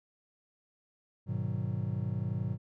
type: chord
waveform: triangle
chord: G# minor seventh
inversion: none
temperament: just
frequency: 103.83 / 124.59 / 155.74 / 186.89 Hz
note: G#2 / B2 / D#3 / F#3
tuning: 0 / +16 / +2 / +18 cents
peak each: -33 / -33 / -37 / -37 dBFS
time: 1.26-2.58 s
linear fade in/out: 50 ms
effects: none